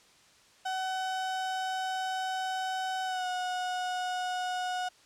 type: tone with pitch glide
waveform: 35% pulse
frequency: 753 to 730.7 Hz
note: F#5 to F#5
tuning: +30 to -22 cents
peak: -29 dBFS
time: 0.65-4.89 s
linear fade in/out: 10 ms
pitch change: -52 cents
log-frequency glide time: 3.04-3.27 s
effects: white hiss -60 dBFS RMS until 5.05 s + low-pass 7000 Hz 12 dB/octave